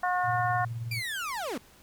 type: harmonic tone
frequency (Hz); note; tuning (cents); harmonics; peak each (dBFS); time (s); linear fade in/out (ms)
361.2; F#4; -42; 2 / 3 / 4 / 5; -27 / -31 / -33 / -35; 0.03-0.65; 5
type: tone with tremolo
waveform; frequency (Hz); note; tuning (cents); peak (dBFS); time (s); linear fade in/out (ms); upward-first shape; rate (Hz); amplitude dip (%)
sine; 116.54; A#2; 0; -30; 0.23-1.03; 50; sine; 19; 50
type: linear sweep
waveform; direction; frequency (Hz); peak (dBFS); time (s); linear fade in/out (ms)
30% pulse; down; 2412 to 200; -29; 0.91-1.58; 5
effects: pink hiss -57 dBFS RMS until 1.82 s